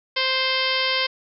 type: harmonic tone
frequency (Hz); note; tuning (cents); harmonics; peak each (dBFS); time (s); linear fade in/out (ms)
523.3; C5; 0; 1 / 2 / 3 / 4 / 5 / 6 / 7 / 8 / 9 / 10; -29 / -29 / -31 / -26 / -30 / -26 / -31 / -32 / -29 / -32; 0.16-1.07; 10
effects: none